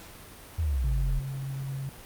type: exponential sweep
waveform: sine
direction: down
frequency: 85.1 to 38.26 Hz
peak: -24 dBFS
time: 0.58-1.2 s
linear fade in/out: 10 ms
type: tone with pitch glide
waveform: sine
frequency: 134.7 to 135.64 Hz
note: C#3 to C#3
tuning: -49 to -37 cents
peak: -31 dBFS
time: 0.84-1.89 s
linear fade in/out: 0 ms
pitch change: +12 cents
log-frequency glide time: 1.04-1.75 s
effects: pink hiss -47 dBFS RMS until 2.05 s + Opus 48 kbps